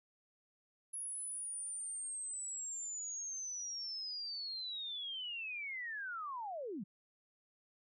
sine linear sweep, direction down, 10548 to 164.81 Hz, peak -40 dBFS, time 0.93-6.84 s, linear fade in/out 10 ms, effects none

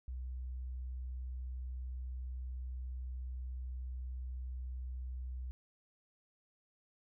sine tone, 63.1 Hz, B1, 38 cents sharp, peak -39 dBFS, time 0.08-5.51 s, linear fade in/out 0 ms, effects none

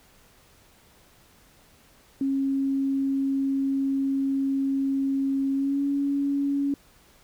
sine tone with pitch glide, 272.2 to 280.8 Hz, C#4 to C#4, -31 to +22 cents, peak -22 dBFS, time 2.21-6.74 s, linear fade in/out 2 ms, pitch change +53 cents, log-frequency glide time 5.54-5.82 s, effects pink hiss -57 dBFS RMS until 7.23 s

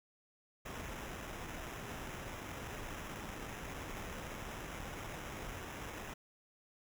pink noise with sample-and-hold, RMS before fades -45 dBFS, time 0.65-6.14 s, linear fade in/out 10 ms, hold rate 4410 Hz, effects none

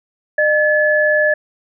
sine tone pair together, 607 / 1718.4 Hz, D#5 / A6, -43 / -41 cents, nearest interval octave + tritone, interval 1802 cents, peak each -14 dBFS, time 0.38-1.34 s, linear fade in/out 5 ms, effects none

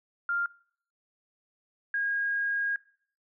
sine tone pair in turn, 1396.9 / 1632.2 Hz, F6 / G#6, 0 / -31 cents, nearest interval minor third, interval 269 cents, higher second, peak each -26 / -26 dBFS, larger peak neither, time 0.29-0.46 / 1.94-2.76 s, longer second, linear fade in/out 2 ms, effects noise-tail reverb RT60 0.6 s tail -23 dB re dry

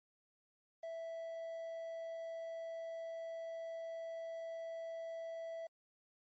triangle tone with quantisation, 659.3 Hz, E5, in tune, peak -40 dBFS, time 0.83-5.67 s, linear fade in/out 5 ms, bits 11, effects MP3 32 kbps

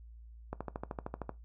click train, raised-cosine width 1 ms, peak -23 dBFS, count 11, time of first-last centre 0.53-1.293 s, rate 13.1 Hz, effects noise-tail reverb RT60 0.2 s tail -18 dB re dry + added 57 Hz sine -49 dBFS peak until 1.44 s

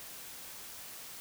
silence, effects white hiss -47 dBFS RMS until 1.2 s

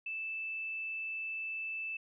sine tone, 2637 Hz, E7, in tune, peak -36 dBFS, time 0.06-1.97 s, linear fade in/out 5 ms, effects none

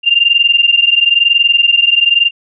sine tone pair together, 2783 / 2804 Hz, F7 / F7, -7 / +6 cents, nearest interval unison, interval 13 cents, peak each -10 dBFS, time 0.03-2.31 s, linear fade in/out 50 ms, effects none

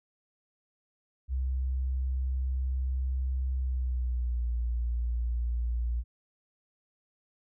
sine tone with pitch glide, 64.8 to 59.08 Hz, C2 to A#1, -16 to +24 cents, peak -27 dBFS, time 1.28-6.04 s, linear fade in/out 50 ms, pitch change -160 cents, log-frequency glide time 3.55-4.48 s, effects none

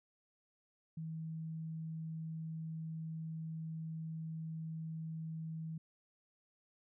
sine tone, 160.6 Hz, E3, 45 cents flat, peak -40 dBFS, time 0.97-5.78 s, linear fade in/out 5 ms, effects none

